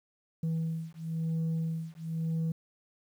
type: beating tone pair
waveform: sine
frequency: 162 / 162.99 Hz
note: E3 / E3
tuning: -30 / -19 cents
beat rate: 0.99 Hz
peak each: -31 dBFS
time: 0.43-2.52 s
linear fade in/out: 5 ms
effects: tanh soft clip ceiling -27 dBFS + 10-bit